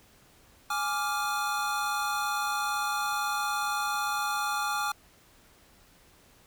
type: chord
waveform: square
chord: D diminished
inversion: second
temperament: equal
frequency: 830.6 / 1174.7 / 1396.9 Hz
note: Ab5 / D6 / F6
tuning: 0 / 0 / 0 cents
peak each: -33 dBFS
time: 0.7-4.92 s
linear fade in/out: 5 ms
effects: pink hiss -59 dBFS RMS until 6.46 s